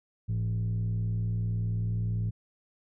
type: tone with frequency modulation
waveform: sine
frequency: 109.6 Hz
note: A2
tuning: 6 cents flat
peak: -25 dBFS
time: 0.28-2.31 s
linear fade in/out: 20 ms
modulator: 60.2 Hz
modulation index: 0.63
effects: tanh soft clip ceiling -24 dBFS